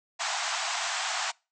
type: band-pass noise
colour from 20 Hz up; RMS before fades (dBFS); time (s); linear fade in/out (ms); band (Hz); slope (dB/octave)
pink; -31; 0.19-1.32; 20; 660 to 8000; 96
effects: noise-tail reverb RT60 0.3 s tail -26 dB re dry